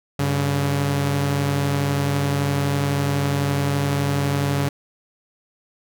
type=tone pair together; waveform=sawtooth; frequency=98 / 141.05 Hz; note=G2 / C#3; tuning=0 / +30 cents; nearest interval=tritone; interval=630 cents; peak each=-22 / -16 dBFS; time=0.19-4.69 s; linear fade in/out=5 ms; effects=none